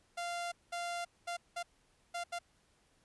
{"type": "tone bursts at uneven times", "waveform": "sawtooth", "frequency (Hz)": 694, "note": "F5", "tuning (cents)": -11, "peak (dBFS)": -33, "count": 6, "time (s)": [[0.17, 0.52], [0.72, 1.05], [1.27, 1.37], [1.56, 1.63], [2.14, 2.24], [2.32, 2.39]], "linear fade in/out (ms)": 10, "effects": ["pink hiss -71 dBFS RMS until 3.04 s", "resampled to 24000 Hz"]}